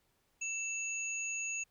sine tone pair together, 2657 / 6695 Hz, E7 / G#8, +13 / +13 cents, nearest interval octave + major third, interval 1600 cents, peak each -37 / -39 dBFS, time 0.41-1.64 s, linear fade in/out 10 ms, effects pink hiss -75 dBFS RMS until 1.7 s

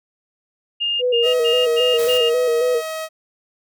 sine tone bursts, 2824 Hz, F7, 19 cents sharp, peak -18 dBFS, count 5, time 0.8-2.3 s, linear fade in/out 20 ms, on 220 ms, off 100 ms
sine tone with vibrato, 483.3 Hz, B4, 38 cents flat, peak -15 dBFS, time 0.99-2.82 s, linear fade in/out 50 ms, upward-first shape square, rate 3.7 Hz, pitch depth 49 cents each way
sawtooth tone, 636 Hz, D#5, 38 cents sharp, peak -21 dBFS, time 1.22-3.09 s, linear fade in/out 50 ms
white noise, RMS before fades -31 dBFS, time 1.98-2.18 s, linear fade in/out 10 ms
effects none

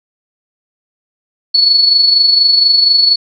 sine tone with amplitude modulation, 4411 Hz, C#8, 9 cents flat, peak -4 dBFS, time 1.54-3.16 s, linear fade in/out 10 ms, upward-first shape sine, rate 24.2 Hz, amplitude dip 50%, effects none

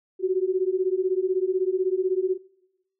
sine beating tone pair, 365.4 / 381.4 Hz, F#4 / G4, -22 / -47 cents, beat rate 16 Hz, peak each -24 / -24 dBFS, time 0.19-2.38 s, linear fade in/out 50 ms, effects noise-tail reverb RT60 1.0 s tail -23 dB re dry

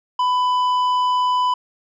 sine tone with tanh clipping, 998 Hz, B5, 18 cents sharp, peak -17 dBFS, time 0.19-1.54 s, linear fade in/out 5 ms, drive 8 dB, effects none

